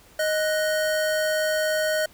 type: tone pair together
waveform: square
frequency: 622.3 / 1480 Hz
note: D#5 / F#6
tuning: 0 / 0 cents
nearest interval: octave + minor third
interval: 1500 cents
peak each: -23 / -29 dBFS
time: 0.19-2.06 s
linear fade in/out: 5 ms
effects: pink hiss -53 dBFS RMS until 2.13 s